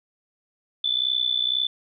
sine tone with amplitude modulation, 3501 Hz, A7, 9 cents flat, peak -17 dBFS, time 0.84-1.67 s, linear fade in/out 5 ms, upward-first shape sine, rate 62 Hz, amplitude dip 85%, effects none

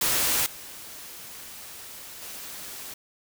white noise with level steps, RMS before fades -24 / -42 / -39 dBFS, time 0.01-2.94 s, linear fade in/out 5 ms, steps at 0.46 / 2.22 s, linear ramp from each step 2 ms, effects none

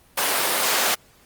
pink high-pass noise, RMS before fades -21 dBFS, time 0.17-0.95 s, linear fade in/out 10 ms, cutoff 600 Hz, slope 12 dB/octave, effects pink hiss -55 dBFS RMS until 1.25 s + Opus 32 kbps

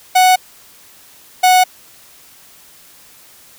45% pulse tone pair in turn, 740 / 736.9 Hz, F#5 / F#5, 0 / -7 cents, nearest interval unison, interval 7 cents, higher first, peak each -7 dBFS, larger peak neither, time 0.15-0.36 / 1.43-1.64 s, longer neither, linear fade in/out 10 ms, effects white hiss -44 dBFS RMS until 3.58 s

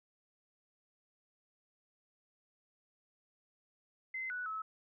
sine tone with pitch steps, 2060 / 1478 / 1296 Hz, C7 / F#6 / E6, -28 / -2 / -30 cents, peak -37 dBFS, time 4.14-4.62 s, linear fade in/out 5 ms, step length 160 ms, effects none

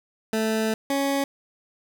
20% pulse tone pair in turn, 220 / 277.3 Hz, A3 / C#4, 0 / +1 cents, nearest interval major third, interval 401 cents, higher second, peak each -17 dBFS, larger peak neither, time 0.33-0.74 / 0.9-1.24 s, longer first, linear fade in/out 2 ms, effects none

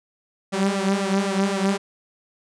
sawtooth tone with flanger, 195.7 Hz, G3, 3 cents flat, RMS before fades -22 dBFS, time 0.52-1.78 s, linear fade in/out 20 ms, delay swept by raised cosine 1.5 to 5.3 ms, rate 3.9 Hz, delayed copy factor +0.75, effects resampled to 22050 Hz

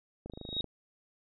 click train, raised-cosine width 2 ms, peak -29 dBFS, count 11, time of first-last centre 0.26-0.643 s, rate 26.1 Hz
sine tone with exponential growth, 3777 Hz, A#7, 22 cents sharp, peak -27 dBFS, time 0.32-0.61 s, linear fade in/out 1 ms, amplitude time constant 63 ms
effects none

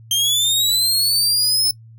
sawtooth linear sweep, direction up, 3136 to 5274 Hz, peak -12 dBFS, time 0.11-1.71 s, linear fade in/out 2 ms, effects noise-tail reverb RT60 0.1 s tail -23 dB re dry + added 113 Hz sine -40 dBFS peak until 1.98 s

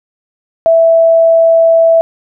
sine tone, 659.3 Hz, E5, in tune, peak -4 dBFS, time 0.66-2.01 s, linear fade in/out 0 ms, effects none

